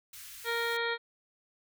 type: band-stop noise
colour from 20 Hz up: white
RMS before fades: -47 dBFS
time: 0.13-0.77 s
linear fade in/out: 5 ms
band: 110 to 1400 Hz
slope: 24 dB/octave
type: harmonic tone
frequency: 466.2 Hz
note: A#4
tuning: in tune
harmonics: 1 / 2 / 3 / 4 / 5 / 7 / 8 / 9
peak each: -34 / -38 / -36 / -35 / -41 / -41 / -43 / -44 dBFS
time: 0.44-0.98 s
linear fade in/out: 50 ms
effects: none